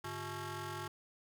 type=ring-modulated tone; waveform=15% pulse; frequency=250.8 Hz; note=B3; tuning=27 cents sharp; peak=-31 dBFS; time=0.04-0.88 s; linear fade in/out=5 ms; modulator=605 Hz; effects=none